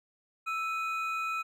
triangle tone pair together, 1320.6 / 2493 Hz, E6 / D#7, +3 / +3 cents, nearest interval major seventh, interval 1100 cents, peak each -30 / -34 dBFS, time 0.46-1.43 s, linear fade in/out 20 ms, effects none

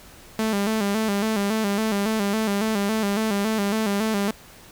sawtooth tone with vibrato, 210 Hz, G#3, 19 cents sharp, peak -17 dBFS, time 0.39-4.31 s, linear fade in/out 2 ms, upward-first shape square, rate 3.6 Hz, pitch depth 81 cents each way, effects pink hiss -47 dBFS RMS until 4.71 s

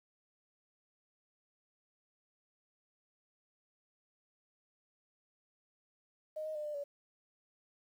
sine tone with pitch steps, 619 / 624 / 602 / 597 / 571 Hz, D#5 / D#5 / D5 / D5 / D5, -9 / +5 / +43 / +28 / -49 cents, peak -37 dBFS, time 6.36-6.84 s, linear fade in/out 10 ms, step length 96 ms, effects 11-bit

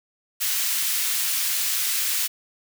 white high-pass noise, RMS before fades -24 dBFS, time 0.4-2.28 s, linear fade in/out 20 ms, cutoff 1800 Hz, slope 12 dB/octave, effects none

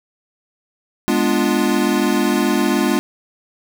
square chord, G# diminished seventh, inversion none, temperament equal, 207.7 / 246.9 / 293.7 / 349.2 Hz, G#3 / B3 / D4 / F4, 0 / 0 / 0 / 0 cents, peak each -21 dBFS, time 1.08-2.99 s, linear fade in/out 0 ms, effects none

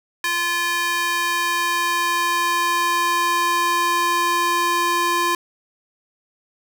square tone with high-pass filter sweep, 345.9 Hz, F4, 17 cents flat, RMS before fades -20 dBFS, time 0.24-5.35 s, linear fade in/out 2 ms, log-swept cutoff 1500 to 760 Hz, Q 1.7, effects none

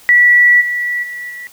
sine tone with level steps, 1949 Hz, B6, 23 cents flat, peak -5 / -15 / -23 / -26 dBFS, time 0.09-1.47 s, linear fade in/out 0 ms, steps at 0.6 / 1.02 / 1.29 s, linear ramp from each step 20 ms, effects white hiss -43 dBFS RMS until 1.52 s

